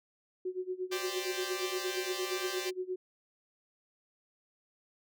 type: tone with tremolo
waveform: sine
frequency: 368.5 Hz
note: F#4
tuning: 7 cents flat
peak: -31 dBFS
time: 0.45-2.96 s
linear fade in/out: 5 ms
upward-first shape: sine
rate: 8.6 Hz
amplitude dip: 90%
type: chord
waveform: 5% pulse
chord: G suspended fourth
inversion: none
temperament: equal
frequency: 392 / 523.3 / 587.3 Hz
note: G4 / C5 / D5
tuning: 0 / 0 / 0 cents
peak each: -29 dBFS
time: 0.91-2.71 s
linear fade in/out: 20 ms
effects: none